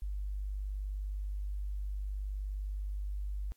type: tone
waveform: sine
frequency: 49.69 Hz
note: G1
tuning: 24 cents sharp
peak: -34 dBFS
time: 0.02-3.52 s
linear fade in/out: 0 ms
effects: white hiss -73 dBFS RMS until 3.56 s + AAC 64 kbps